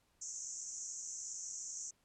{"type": "band-pass noise", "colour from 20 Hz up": "pink", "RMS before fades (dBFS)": -45, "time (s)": [0.21, 1.91], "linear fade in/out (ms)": 10, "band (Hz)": [5900, 7500], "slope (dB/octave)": 96, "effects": ["pink hiss -75 dBFS RMS until 2.04 s", "low-pass 12000 Hz 12 dB/octave"]}